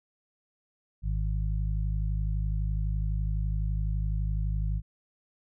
harmonic tone, 51.91 Hz, G#1, in tune, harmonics 1 / 2 / 3, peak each -27 / -33 / -36 dBFS, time 1.02-4.82 s, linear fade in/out 50 ms, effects none

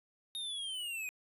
square linear sweep, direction down, 3729 to 2467 Hz, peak -38 dBFS, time 0.35-1.09 s, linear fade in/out 0 ms, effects resampled to 32000 Hz + 12-bit

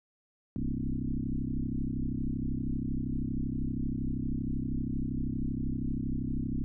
sine tone with frequency modulation, 133 Hz, C3, 29 cents sharp, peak -29 dBFS, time 0.56-6.64 s, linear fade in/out 0 ms, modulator 32.7 Hz, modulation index 4.7, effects none

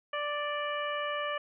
harmonic tone, 587.3 Hz, D5, in tune, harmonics 1 / 2 / 3 / 4 / 5, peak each -35 / -35 / -38 / -42 / -41 dBFS, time 0.13-1.38 s, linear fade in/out 5 ms, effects none

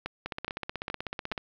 two click trains, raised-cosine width 0.3 ms, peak -16 / -17 dBFS, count 4 / 19, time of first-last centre 0.06-1.321 / 0.26-1.378 s, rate 2.38 / 16.1 Hz, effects low-pass 5000 Hz 12 dB/octave + 9-bit

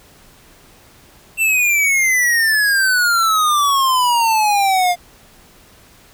square exponential sweep, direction down, 2703 to 699 Hz, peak -13 dBFS, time 1.37-4.96 s, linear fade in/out 50 ms, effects pink hiss -47 dBFS RMS until 6.13 s

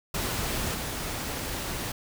pink noise with level steps, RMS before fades -30 / -33 dBFS, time 0.14-1.92 s, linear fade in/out 5 ms, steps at 0.73 s, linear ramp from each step 20 ms, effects none

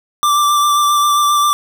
square tone with vibrato, 1175 Hz, D6, 1 cent sharp, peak -11 dBFS, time 0.23-1.53 s, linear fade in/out 0 ms, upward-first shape sine, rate 7.5 Hz, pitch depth 18 cents each way, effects none

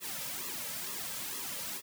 white noise with flanger, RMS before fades -39 dBFS, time 0-1.82 s, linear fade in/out 50 ms, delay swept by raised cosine 1.3 to 2.8 ms, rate 2.2 Hz, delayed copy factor -0.85, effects none

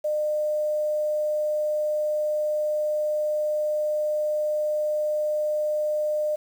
sine tone, 605 Hz, D#5, 49 cents flat, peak -22 dBFS, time 0.04-6.36 s, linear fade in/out 10 ms, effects 8-bit

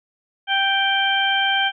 harmonic tone, 784 Hz, G5, in tune, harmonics 1 / 2 / 3 / 4, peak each -22 / -21 / -26 / -21 dBFS, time 0.47-1.72 s, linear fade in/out 50 ms, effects none

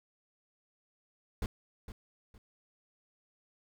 brown noise with echo, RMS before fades -33 dBFS, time 1.42-1.46 s, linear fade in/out 2 ms, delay 460 ms, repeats 2, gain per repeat -11 dB, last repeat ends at 2.38 s, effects none

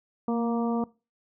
harmonic tone with a mistuned harmonic, 234.5 Hz, A#3, 11 cents sharp, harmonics 1 / 2 / 3 / 4 / 5, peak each -25 / -31 / -35 / -37 / -39 dBFS, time 0.28-0.84 s, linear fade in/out 2 ms, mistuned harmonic 1, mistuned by -23 cents, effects noise-tail reverb RT60 0.3 s tail -22 dB re dry

